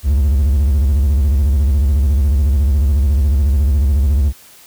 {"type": "tone with vibrato", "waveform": "triangle", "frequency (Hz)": 69.9, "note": "C#2", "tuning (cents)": 15, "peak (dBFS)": -8, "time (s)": [0.03, 4.33], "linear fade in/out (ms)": 50, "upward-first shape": "square", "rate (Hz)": 14, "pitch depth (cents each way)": 140, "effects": ["white hiss -43 dBFS RMS until 4.66 s"]}